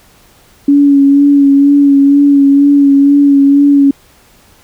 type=tone with vibrato; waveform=sine; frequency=281.5 Hz; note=C#4; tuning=27 cents sharp; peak=-3 dBFS; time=0.68-3.91 s; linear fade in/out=5 ms; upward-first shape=sine; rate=2.1 Hz; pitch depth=25 cents each way; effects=pink hiss -45 dBFS RMS until 4.63 s